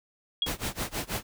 sine tone with exponential decay, 3300 Hz, G#7, 12 cents flat, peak -20 dBFS, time 0.42-0.53 s, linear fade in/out 2 ms, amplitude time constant 23 ms
pink noise with tremolo, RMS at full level -30 dBFS, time 0.46-1.23 s, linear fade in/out 5 ms, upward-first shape sine, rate 6.2 Hz, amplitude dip 95%
effects none

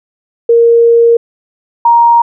sine tone pair in turn, 466.2 / 938.1 Hz, A#4 / A#5, 0 / +11 cents, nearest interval octave, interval 1211 cents, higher second, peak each -3 dBFS, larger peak neither, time 0.49-1.17 / 1.85-2.22 s, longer first, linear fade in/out 5 ms, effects none

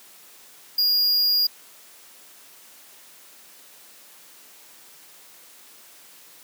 square tone, 4844 Hz, D#8, 47 cents flat, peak -18 dBFS, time 0.78-1.47 s, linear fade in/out 5 ms, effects white hiss -49 dBFS RMS until 6.43 s + high-pass 200 Hz 12 dB/octave

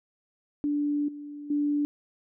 sine tone with level steps, 291.9 Hz, D4, 10 cents flat, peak -24 / -37 / -23 dBFS, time 0.64-1.85 s, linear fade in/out 0 ms, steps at 1.08 / 1.5 s, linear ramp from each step 5 ms, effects none

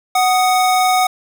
square tone pair together, 741.9 / 1244.5 Hz, F#5 / D#6, +4 / 0 cents, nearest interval major sixth, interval 896 cents, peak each -13 / -20 dBFS, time 0.15-1.07 s, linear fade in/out 5 ms, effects none

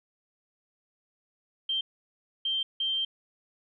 sine tone bursts at uneven times, 3147 Hz, G7, 6 cents sharp, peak -26 dBFS, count 3, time 1.69-1.81 / 2.45-2.63 / 2.8-3.05 s, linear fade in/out 5 ms, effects none

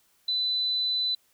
sine tone, 4000 Hz, B7, 21 cents sharp, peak -24 dBFS, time 0.28-1.15 s, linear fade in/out 5 ms, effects white hiss -66 dBFS RMS until 1.33 s

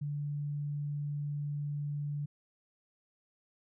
sine tone, 145.7 Hz, D3, 13 cents flat, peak -33 dBFS, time 0.01-2.26 s, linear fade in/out 10 ms, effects none

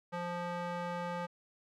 square tone with band-pass filter, 174.8 Hz, F3, 2 cents sharp, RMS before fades -38 dBFS, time 0.12-1.27 s, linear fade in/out 20 ms, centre 940 Hz, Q 0.95, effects none

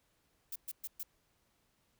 violet noise bursts, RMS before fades -41 dBFS, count 4, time 0.52-1.032 s, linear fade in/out 5 ms, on 38 ms, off 120 ms, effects pink hiss -75 dBFS RMS until 1.99 s

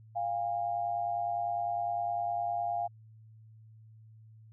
sine tone pair together, 698.5 / 808.3 Hz, F5 / G#5, 0 / -47 cents, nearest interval minor third, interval 253 cents, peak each -31 / -35 dBFS, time 0.15-2.88 s, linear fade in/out 20 ms, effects added 110 Hz sine -52 dBFS peak until 4.52 s

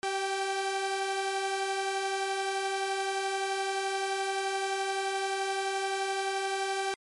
sawtooth tone pair together, 386.2 / 784 Hz, G4 / G5, -26 / 0 cents, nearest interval octave, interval 1226 cents, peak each -28 dBFS, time 0.03-6.94 s, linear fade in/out 0 ms, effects low-pass 11000 Hz 12 dB/octave + MP3 48 kbps

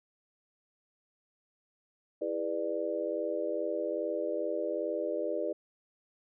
sine chord, E dominant seventh, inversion none, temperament just, 329.6 / 412 / 494.4 / 593.3 Hz, E4 / G#4 / B4 / D5, 0 / -14 / +2 / +18 cents, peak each -37 / -37 / -36 / -34 dBFS, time 2.21-5.53 s, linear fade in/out 10 ms, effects none

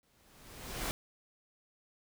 pink noise with exponential growth, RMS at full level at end -34 dBFS, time 0.03-0.91 s, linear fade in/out 0 ms, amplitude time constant 190 ms, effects none

